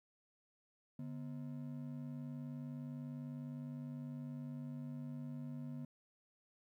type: ring-modulated tone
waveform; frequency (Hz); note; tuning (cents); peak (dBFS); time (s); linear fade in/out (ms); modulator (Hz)
triangle; 195.3; G3; -6; -38; 0.99-5.85; 2; 49.9
effects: 13-bit